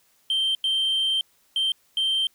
sine tone bursts at uneven times, 3136 Hz, G7, in tune, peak -18 dBFS, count 4, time 0.3-0.55 / 0.64-1.21 / 1.56-1.72 / 1.97-2.27 s, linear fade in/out 2 ms, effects tanh soft clip ceiling -19 dBFS + white hiss -63 dBFS RMS until 2.34 s

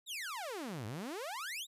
sawtooth exponential two-way sweep, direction down then up, 3951 to 99.4 to 3951 Hz, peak -36 dBFS, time 0.06-1.67 s, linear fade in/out 50 ms, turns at 0.86 s, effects resampled to 32000 Hz

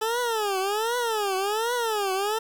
20% pulse tone with vibrato, 429.9 Hz, A4, 40 cents flat, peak -19 dBFS, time 0.01-2.39 s, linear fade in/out 10 ms, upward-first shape triangle, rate 1.3 Hz, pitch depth 250 cents each way, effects 8-bit

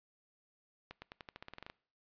accelerating click train, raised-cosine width 0.3 ms, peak -30 dBFS, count 13, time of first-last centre 0.91-1.699 s, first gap 110 ms, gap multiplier 0.9, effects noise-tail reverb RT60 0.5 s tail -23 dB re dry + resampled to 11025 Hz

